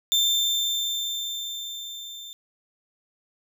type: tone with level ramp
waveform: 35% pulse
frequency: 3575 Hz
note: A7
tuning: 27 cents sharp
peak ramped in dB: -16 to -36 dBFS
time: 0.12-2.33 s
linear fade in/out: 0 ms
effects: none